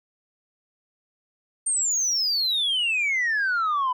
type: exponential sweep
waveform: sine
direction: down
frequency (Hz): 8870 to 987.8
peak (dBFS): -19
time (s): 1.66-3.93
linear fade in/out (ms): 10
effects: tanh soft clip ceiling -19 dBFS